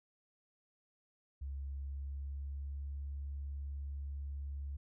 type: tone with pitch glide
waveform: sine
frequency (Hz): 69 to 70.37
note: C#2 to C#2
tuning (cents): -7 to +27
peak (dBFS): -38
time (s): 1.41-4.77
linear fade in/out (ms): 10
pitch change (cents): +34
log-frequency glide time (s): 1.53-2.97
effects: tanh soft clip ceiling -34 dBFS